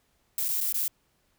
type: noise with dropouts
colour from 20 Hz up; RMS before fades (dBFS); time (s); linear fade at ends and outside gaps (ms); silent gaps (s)
violet; -28; 0.38-0.88; 2; 0.484-0.487 / 0.605-0.61 / 0.726-0.742
effects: pink hiss -70 dBFS RMS until 1.38 s